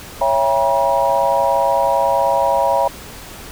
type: chord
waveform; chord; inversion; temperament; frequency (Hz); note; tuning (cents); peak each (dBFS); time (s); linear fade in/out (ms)
sine; C# diminished seventh; none; just; 554.4 / 665.2 / 798.3 / 957.9; C#5 / E5 / G5 / Bb5; 0 / +16 / +31 / +47; -18 / -19 / -20 / -17; 0.21-2.88; 5
effects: pink hiss -35 dBFS RMS until 3.51 s